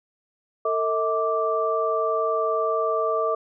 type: tone cluster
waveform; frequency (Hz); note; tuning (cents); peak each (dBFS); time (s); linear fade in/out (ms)
sine; 450.5 / 640 / 1171; A4 / D#5 / D6; +41 / +49 / -5; -25; 0.65-3.35; 5
effects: none